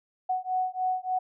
sine beating tone pair, 740 / 743.4 Hz, F#5 / F#5, 0 / +8 cents, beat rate 3.4 Hz, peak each -29 dBFS, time 0.29-1.19 s, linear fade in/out 10 ms, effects none

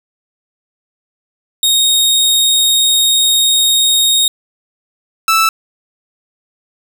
sawtooth tone pair in turn, 3729 / 1318.4 Hz, A#7 / E6, 0 / 0 cents, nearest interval octave + tritone, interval 1800 cents, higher first, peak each -6 / -5 dBFS, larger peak second, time 1.63-4.28 / 5.28-5.49 s, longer first, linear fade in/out 2 ms, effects none

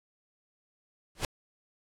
pink noise with exponential growth, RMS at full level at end -25 dBFS, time 1.15-1.25 s, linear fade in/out 2 ms, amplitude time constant 21 ms, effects low-pass 10000 Hz 12 dB/octave

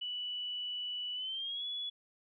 sine tone with pitch glide, 2960 to 3400 Hz, F#7 to G#7, 0 to +40 cents, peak -36 dBFS, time 0.01-1.9 s, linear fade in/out 10 ms, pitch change +240 cents, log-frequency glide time 1.14-1.65 s, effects none

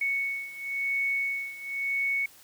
sine beating tone pair, 2217 / 2217.96 Hz, C#7 / C#7, 0 / 0 cents, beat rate 0.96 Hz, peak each -29 / -32 dBFS, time 0.01-2.26 s, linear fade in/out 5 ms, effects white hiss -54 dBFS RMS until 2.43 s

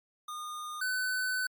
square tone pair in turn, 1221 / 1507.8 Hz, D#6 / F#6, -33 / +32 cents, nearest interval major third, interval 365 cents, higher second, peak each -38 / -30 dBFS, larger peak second, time 0.28-0.81 / 0.81-1.47 s, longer second, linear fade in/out 5 ms, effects MP3 96 kbps

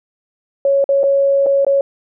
sine tone with dropouts, 554 Hz, C#5, 1 cent flat, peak -10 dBFS, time 0.65-1.81 s, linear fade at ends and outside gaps 2 ms, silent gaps 0.842-0.89 / 1.033-1.038 / 1.462-1.466 / 1.648-1.666 s, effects none

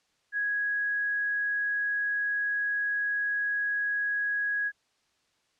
sine tone, 1661.2 Hz, G#6, in tune, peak -26 dBFS, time 0.32-4.72 s, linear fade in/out 50 ms, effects white hiss -71 dBFS RMS until 5.59 s + low-pass 6000 Hz 12 dB/octave

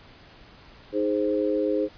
sine chord, Ab major, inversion second, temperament equal, 311.1 / 415.3 / 523.3 Hz, Eb4 / Ab4 / C5, 0 / 0 / 0 cents, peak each -26 dBFS, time 0.92-1.89 s, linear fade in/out 50 ms, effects pink hiss -50 dBFS RMS until 1.97 s + resampled to 11025 Hz

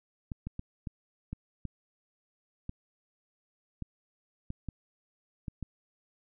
clicks, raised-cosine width 5 ms, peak -24 dBFS, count 12, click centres 0.318 / 0.47 / 0.594 / 0.872 / 1.33 / 1.653 / 2.694 / 3.823 / 4.504 / 4.687 / 5.482 / 5.627 s, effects none

